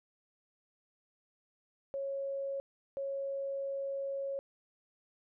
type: tone bursts at uneven times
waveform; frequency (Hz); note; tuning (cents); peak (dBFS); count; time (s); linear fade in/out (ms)
sine; 550; C#5; -14; -34; 2; 1.94-2.6 / 2.97-4.39; 0
effects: none